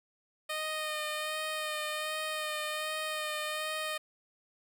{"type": "tone with vibrato", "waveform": "10% pulse", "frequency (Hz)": 615, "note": "D#5", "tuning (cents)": -20, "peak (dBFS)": -25, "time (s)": [0.49, 3.98], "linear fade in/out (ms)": 10, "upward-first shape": "sine", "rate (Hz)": 1.3, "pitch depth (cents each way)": 19, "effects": []}